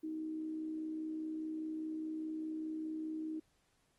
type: tone with amplitude modulation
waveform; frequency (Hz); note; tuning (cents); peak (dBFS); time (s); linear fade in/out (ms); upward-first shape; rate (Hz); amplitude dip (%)
sine; 314.4; D#4; +18; -36; 0.03-3.4; 10; sine; 64.9; 40
effects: pink hiss -75 dBFS RMS until 3.98 s + Opus 24 kbps